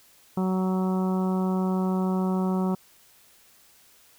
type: harmonic tone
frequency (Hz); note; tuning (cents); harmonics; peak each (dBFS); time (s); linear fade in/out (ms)
186.7; F#3; +16; 1 / 2 / 3 / 4 / 5 / 6 / 7; -23 / -31 / -38 / -37 / -37 / -41 / -42; 0.37-2.75; 5
effects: white hiss -57 dBFS RMS until 4.18 s